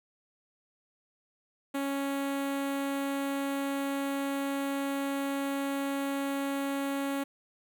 sawtooth tone with notch filter, 277.2 Hz, C#4, in tune, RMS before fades -32 dBFS, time 1.74-7.24 s, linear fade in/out 10 ms, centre 5200 Hz, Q 1.3, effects 11-bit

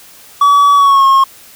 triangle tone with pitch glide, 1140 to 1080.4 Hz, C#6 to C#6, +48 to -45 cents, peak -3 dBFS, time 0.41-1.24 s, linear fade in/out 5 ms, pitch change -93 cents, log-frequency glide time 0.75-1.06 s, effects white hiss -39 dBFS RMS until 1.55 s

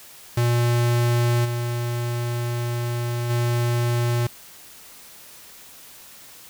square tone with level steps, 119.6 Hz, A#2, 45 cents sharp, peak -18 / -24 / -20 dBFS, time 0.37-4.27 s, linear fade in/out 5 ms, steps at 1.44 / 3.29 s, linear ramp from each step 20 ms, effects white hiss -45 dBFS RMS until 6.49 s

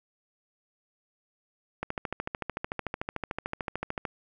click train, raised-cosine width 0.5 ms, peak -16 dBFS, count 31, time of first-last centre 1.83-4.052 s, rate 13.5 Hz, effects none

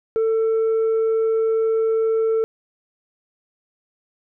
sine tone with tanh clipping, 446.3 Hz, A4, 25 cents sharp, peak -17 dBFS, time 0.16-2.44 s, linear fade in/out 0 ms, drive 2 dB, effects none

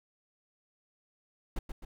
brown noise with echo, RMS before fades -32 dBFS, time 1.56-1.59 s, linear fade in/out 5 ms, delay 130 ms, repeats 2, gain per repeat -6 dB, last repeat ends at 1.85 s, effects none

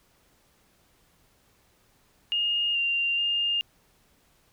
sine tone with pitch steps, 2842 / 2780 / 2817 Hz, F7 / F7 / F7, +30 / -9 / +14 cents, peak -23 dBFS, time 2.32-3.61 s, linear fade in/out 0 ms, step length 430 ms, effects pink hiss -64 dBFS RMS until 4.52 s

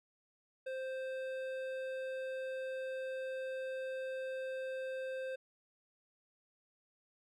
triangle tone with hard clipping, 523.3 Hz, C5, in tune, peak -40 dBFS, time 0.66-5.36 s, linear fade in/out 10 ms, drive 15 dB, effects none

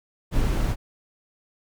brown noise, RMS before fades -22 dBFS, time 0.31-0.76 s, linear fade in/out 50 ms, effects none

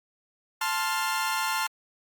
sawtooth chord, F major, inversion first, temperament equal with one note detuned, 880 / 1052 / 1396.9 Hz, A5 / C6 / F6, 0 / +9 / 0 cents, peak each -26 / -27 / -27 dBFS, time 0.61-1.67 s, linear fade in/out 5 ms, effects Opus 48 kbps

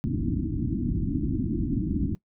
white low-pass noise, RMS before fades -27 dBFS, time 0.04-2.15 s, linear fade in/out 0 ms, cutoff 330 Hz, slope 96 dB/octave, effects noise-tail reverb RT60 0.1 s tail -19 dB re dry

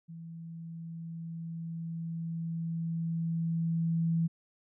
sine tone with level ramp, 165.4 Hz, E3, 6 cents sharp, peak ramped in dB -42 to -25 dBFS, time 0.08-4.28 s, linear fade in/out 20 ms, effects none

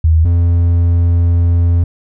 sine / triangle tone pair in turn, 80.1 / 85.88 Hz, E2 / F2, -49 / -29 cents, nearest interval minor second, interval 120 cents, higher second, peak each -6 dBFS, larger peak neither, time 0.04-0.25 / 0.25-1.84 s, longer second, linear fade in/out 5 ms, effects none

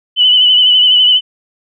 sine tone with vibrato, 2993 Hz, F#7, 19 cents sharp, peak -5 dBFS, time 0.16-1.21 s, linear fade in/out 50 ms, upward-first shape sine, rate 12 Hz, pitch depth 39 cents each way, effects none

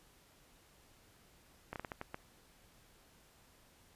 slowing click train, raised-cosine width 0.5 ms, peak -26 dBFS, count 7, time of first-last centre 1.73-2.144 s, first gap 28 ms, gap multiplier 1.36, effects pink hiss -65 dBFS RMS until 3.95 s + resampled to 32000 Hz

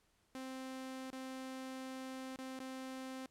sawtooth tone with dropouts, 261.6 Hz, C4, in tune, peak -40 dBFS, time 0.35-3.26 s, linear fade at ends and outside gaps 0 ms, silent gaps 1.103-1.129 / 2.359-2.388 / 2.591-2.602 s, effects pink hiss -75 dBFS RMS until 3.3 s + low-pass 12000 Hz 12 dB/octave

